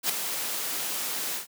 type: noise with ADSR envelope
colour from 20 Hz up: white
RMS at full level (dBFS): -23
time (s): 0.03-1.47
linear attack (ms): 64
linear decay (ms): 4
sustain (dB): -8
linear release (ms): 120
effects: high-pass 200 Hz 12 dB/octave